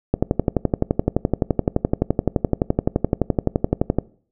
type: click train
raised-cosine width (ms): 2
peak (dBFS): -3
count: 46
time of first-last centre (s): 0.14-3.986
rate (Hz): 11.7
effects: noise-tail reverb RT60 0.5 s tail -22 dB re dry

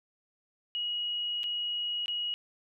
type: tone with dropouts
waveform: sine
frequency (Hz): 2900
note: F#7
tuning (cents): -35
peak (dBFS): -30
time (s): 0.75-2.34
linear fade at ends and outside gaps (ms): 0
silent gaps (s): 1.433-1.44 / 2.059-2.081
effects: none

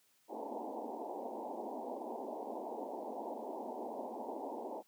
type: band-pass noise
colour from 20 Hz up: white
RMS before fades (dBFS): -43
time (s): 0.28-4.83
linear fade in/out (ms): 50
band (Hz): 220 to 940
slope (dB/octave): 96
effects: white hiss -72 dBFS RMS until 4.87 s + high-pass 100 Hz 12 dB/octave

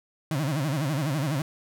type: tone with vibrato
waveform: 35% pulse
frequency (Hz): 145.4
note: D3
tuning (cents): -17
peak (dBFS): -23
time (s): 0.31-1.42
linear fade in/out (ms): 2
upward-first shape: sine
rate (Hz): 12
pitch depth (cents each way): 190
effects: none

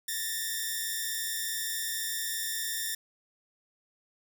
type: tone pair together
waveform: 5% pulse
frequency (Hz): 1767.3 / 1864.7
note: A6 / A#6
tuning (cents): +7 / 0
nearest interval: minor second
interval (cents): 93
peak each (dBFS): -22 / -25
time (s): 0.08-2.95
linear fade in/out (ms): 5
effects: 9-bit

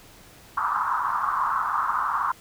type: band-pass noise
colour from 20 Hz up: pink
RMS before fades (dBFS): -25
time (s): 0.57-2.32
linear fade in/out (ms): 5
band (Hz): 990 to 1300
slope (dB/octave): 48
effects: pink hiss -50 dBFS RMS until 2.4 s

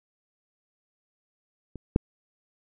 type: clicks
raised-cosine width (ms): 3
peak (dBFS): -25 / -6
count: 2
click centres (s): 1.757 / 1.961
effects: none

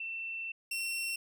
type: tone pair in turn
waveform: sine / sawtooth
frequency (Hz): 2686 / 2717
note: E7 / F7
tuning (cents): +32 / -48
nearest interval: unison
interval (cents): 20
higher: second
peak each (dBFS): -36 / -30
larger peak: second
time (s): 0-0.52 / 0.71-1.16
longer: first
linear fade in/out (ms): 5
effects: none

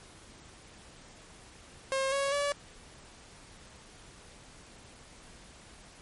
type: tone with pitch steps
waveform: sawtooth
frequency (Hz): 536 / 554.3 / 573.1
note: C5 / C#5 / D5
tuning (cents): +42 / 0 / -42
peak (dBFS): -24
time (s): 1.92-2.52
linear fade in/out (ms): 0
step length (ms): 200
effects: pink hiss -53 dBFS RMS until 6.01 s + MP3 48 kbps

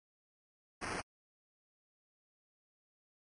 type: noise with sample-and-hold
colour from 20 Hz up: white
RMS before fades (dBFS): -40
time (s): 0.81-1.02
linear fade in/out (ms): 20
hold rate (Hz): 3675
effects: MP3 48 kbps

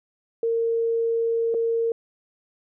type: tone with dropouts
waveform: sine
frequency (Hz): 459.3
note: A#4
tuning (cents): -26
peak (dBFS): -20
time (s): 0.43-1.92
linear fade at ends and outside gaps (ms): 2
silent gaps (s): 1.542-1.546
effects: none

